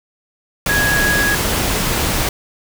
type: tone in noise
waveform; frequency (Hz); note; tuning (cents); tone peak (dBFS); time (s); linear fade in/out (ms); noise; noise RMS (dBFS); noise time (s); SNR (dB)
sine; 1661.2; G#6; 0; -15; 0.69-1.35; 2; pink; -18; 0.66-2.29; 0
effects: none